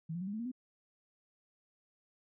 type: tone with pitch steps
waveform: sine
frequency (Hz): 161.5 / 174.09 / 187.67 / 202.3 / 218.1 / 235.1 / 253.4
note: E3 / F3 / F#3 / G#3 / A3 / A#3 / B3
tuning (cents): -35 / -5 / +25 / -45 / -15 / +15 / +45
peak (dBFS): -36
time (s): 0.09-0.517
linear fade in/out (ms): 10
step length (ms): 61
effects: none